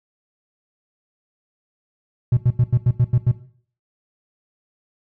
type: tone bursts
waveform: triangle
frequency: 122.5 Hz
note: B2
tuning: 14 cents flat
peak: -9 dBFS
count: 8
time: 2.32-3.315 s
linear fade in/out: 5 ms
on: 50 ms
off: 85 ms
effects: noise-tail reverb RT60 0.5 s tail -17 dB re dry + tanh soft clip ceiling -7 dBFS